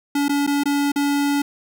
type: tone with dropouts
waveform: square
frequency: 285.2 Hz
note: C#4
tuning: 49 cents sharp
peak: -18 dBFS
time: 0.15-1.42 s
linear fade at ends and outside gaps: 5 ms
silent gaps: 0.283-0.293 / 0.466-0.474 / 0.636-0.656 / 0.919-0.959 s
effects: none